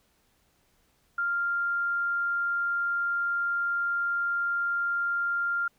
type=tone; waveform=sine; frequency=1395 Hz; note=F6; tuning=2 cents flat; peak=-25 dBFS; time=1.18-5.68 s; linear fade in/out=5 ms; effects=pink hiss -68 dBFS RMS until 5.78 s